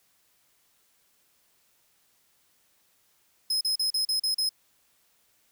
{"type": "tone bursts", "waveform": "40% pulse", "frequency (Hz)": 5120, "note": "D#8", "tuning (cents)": 49, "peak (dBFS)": -23, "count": 7, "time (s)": [3.5, 4.492], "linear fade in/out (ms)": 5, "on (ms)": 110, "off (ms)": 37, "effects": ["white hiss -67 dBFS RMS until 5.51 s"]}